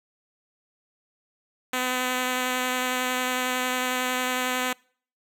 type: tone with vibrato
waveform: 5% pulse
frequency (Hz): 253.1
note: B3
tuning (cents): +43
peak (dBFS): -13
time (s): 1.73-4.73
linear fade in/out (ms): 5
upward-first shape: sine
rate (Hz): 11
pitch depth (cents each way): 10
effects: noise-tail reverb RT60 0.5 s tail -26 dB re dry